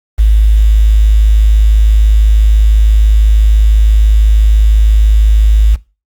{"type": "tone with quantisation", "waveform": "sine", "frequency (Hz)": 53, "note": "G#1", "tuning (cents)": 36, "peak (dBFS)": -3, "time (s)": [0.18, 5.76], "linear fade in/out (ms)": 20, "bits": 5, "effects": ["noise-tail reverb RT60 0.3 s tail -21 dB re dry", "Opus 32 kbps"]}